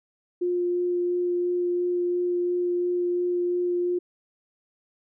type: tone with vibrato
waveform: sine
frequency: 353.9 Hz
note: F4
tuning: 23 cents sharp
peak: -22 dBFS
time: 0.41-3.99 s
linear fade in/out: 10 ms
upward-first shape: sine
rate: 2.9 Hz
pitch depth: 8 cents each way
effects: none